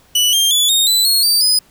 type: tone with pitch steps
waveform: sawtooth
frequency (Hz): 2960 / 3191 / 3440 / 3708 / 3997 / 4309 / 4645 / 5007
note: F#7 / G7 / A7 / A#7 / B7 / C#8 / D8 / D#8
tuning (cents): 0 / +30 / -40 / -10 / +20 / -50 / -20 / +10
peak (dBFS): -8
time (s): 0.15-1.59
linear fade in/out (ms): 5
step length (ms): 180
effects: pink hiss -51 dBFS RMS until 1.7 s